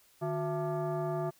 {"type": "tone with frequency modulation", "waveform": "sine", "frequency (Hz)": 151.8, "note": "D#3", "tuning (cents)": -42, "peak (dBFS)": -30, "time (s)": [0.21, 1.31], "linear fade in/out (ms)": 20, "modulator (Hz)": 516, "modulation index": 1.4, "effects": ["white hiss -64 dBFS RMS until 1.39 s"]}